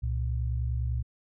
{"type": "tone pair together", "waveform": "sine", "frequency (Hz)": [66.46, 116.54], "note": ["C2", "A#2"], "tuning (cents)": [28, 0], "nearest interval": "minor seventh", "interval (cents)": 972, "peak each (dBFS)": [-28, -31], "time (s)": [0.02, 1.03], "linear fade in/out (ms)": 20, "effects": []}